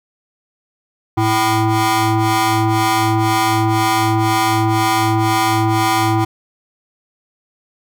20% pulse ring-modulated tone, 220 Hz, A3, in tune, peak -5 dBFS, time 1.17-6.25 s, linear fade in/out 10 ms, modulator 551 Hz, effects none

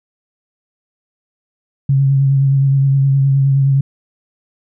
sine tone with vibrato, 136.9 Hz, C#3, 21 cents flat, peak -9 dBFS, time 1.89-3.81 s, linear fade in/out 5 ms, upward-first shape triangle, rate 9.6 Hz, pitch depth 30 cents each way, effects none

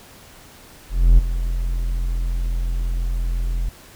triangle tone with ADSR envelope, 42.86 Hz, F1, 32 cents flat, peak -4 dBFS, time 0.89-3.69 s, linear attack 290 ms, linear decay 20 ms, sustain -13 dB, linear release 5 ms, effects pink hiss -45 dBFS RMS until 3.95 s

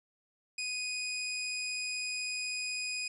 20% pulse tone, 2489 Hz, D#7, in tune, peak -29 dBFS, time 0.58-3.08 s, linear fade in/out 5 ms, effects resampled to 24000 Hz

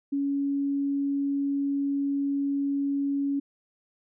sine tone, 280 Hz, C#4, 18 cents sharp, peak -24 dBFS, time 0.12-3.4 s, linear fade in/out 10 ms, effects none

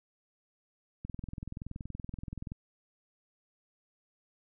click train, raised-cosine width 5 ms, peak -27 dBFS, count 32, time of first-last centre 1.05-2.519 s, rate 21.1 Hz, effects none

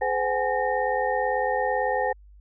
sine tone cluster, 422.6 / 511 / 758 / 836 / 1833 Hz, G#4 / C5 / F#5 / G#5 / A#6, +30 / -41 / +42 / +11 / -30 cents, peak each -32 / -26 / -29 / -27 / -31 dBFS, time 0.01-2.13 s, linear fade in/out 10 ms, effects added 50 Hz sine -47 dBFS peak until 2.4 s

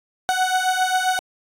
30% pulse beating tone pair, 740 / 747.5 Hz, F#5 / F#5, 0 / +17 cents, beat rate 7.5 Hz, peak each -18 / -19 dBFS, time 0.29-1.19 s, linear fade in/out 0 ms, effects low-pass 12000 Hz 12 dB/octave + AAC 64 kbps

